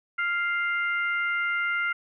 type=harmonic tone; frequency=698.5 Hz; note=F5; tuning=in tune; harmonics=2 / 3 / 4; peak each=-26 / -28 / -40 dBFS; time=0.18-1.93 s; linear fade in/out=10 ms; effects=none